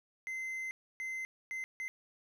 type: tone bursts at uneven times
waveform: triangle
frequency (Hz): 2066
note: C7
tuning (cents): -22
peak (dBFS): -35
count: 4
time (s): 0.27-0.71 / 1-1.25 / 1.51-1.64 / 1.8-1.88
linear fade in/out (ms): 0
effects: none